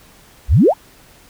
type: exponential sweep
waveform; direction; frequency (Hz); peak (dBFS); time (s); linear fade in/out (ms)
sine; up; 47.76 to 976; -7; 0.48-0.74; 50
effects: pink hiss -47 dBFS RMS until 1.29 s